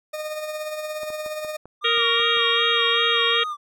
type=tone with tremolo; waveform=40% pulse; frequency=613 Hz; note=D#5; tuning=26 cents flat; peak=-25 dBFS; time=0.13-1.57 s; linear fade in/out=10 ms; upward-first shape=triangle; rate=17 Hz; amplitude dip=50%
type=clicks; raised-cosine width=1 ms; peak=-28 dBFS; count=8; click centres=1.033 / 1.103 / 1.262 / 1.448 / 1.656 / 1.977 / 2.199 / 2.371 s
type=tone with vibrato; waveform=triangle; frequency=1181 Hz; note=D6; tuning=9 cents sharp; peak=-24 dBFS; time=1.81-3.57 s; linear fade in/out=50 ms; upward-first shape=sine; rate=2.6 Hz; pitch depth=94 cents each way
type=harmonic tone; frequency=466.2 Hz; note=A#4; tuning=in tune; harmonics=1 / 3 / 4 / 5 / 6 / 7 / 8; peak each=-26 / -28 / -27 / -27 / -28 / -23 / -24 dBFS; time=1.84-3.44 s; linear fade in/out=10 ms
effects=none